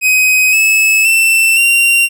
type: tone with pitch steps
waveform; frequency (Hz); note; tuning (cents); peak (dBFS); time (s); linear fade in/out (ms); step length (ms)
45% pulse; 2518 / 2596 / 2677 / 2760; D#7 / E7 / E7 / F7; +20 / -27 / +26 / -21; -7; 0.01-2.09; 50; 520
effects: none